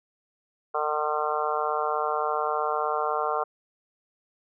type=harmonic tone; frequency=151.3 Hz; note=D#3; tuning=48 cents flat; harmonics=3 / 4 / 5 / 6 / 7 / 8 / 9; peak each=-31 / -32 / -30 / -36 / -31 / -32 / -33 dBFS; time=0.74-3.44 s; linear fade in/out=10 ms; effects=none